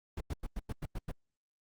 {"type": "noise bursts", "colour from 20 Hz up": "brown", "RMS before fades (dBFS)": -36, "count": 8, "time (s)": [0.17, 1.116], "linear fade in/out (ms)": 5, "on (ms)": 36, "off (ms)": 94, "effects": ["Opus 48 kbps"]}